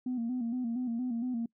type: tone with vibrato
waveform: sine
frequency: 241.6 Hz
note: B3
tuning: 38 cents flat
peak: -29 dBFS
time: 0.06-1.46 s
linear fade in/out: 5 ms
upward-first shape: square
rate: 4.3 Hz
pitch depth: 73 cents each way
effects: noise-tail reverb RT60 0.1 s tail -25 dB re dry + tanh soft clip ceiling -27 dBFS